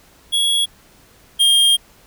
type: tone pair in turn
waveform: square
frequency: 3339 / 3218 Hz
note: G#7 / G7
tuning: +9 / +45 cents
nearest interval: minor second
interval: 64 cents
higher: first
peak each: -15 / -11 dBFS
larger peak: second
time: 0.32-0.66 / 1.39-1.77 s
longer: second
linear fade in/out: 20 ms
effects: pink hiss -50 dBFS RMS until 2.06 s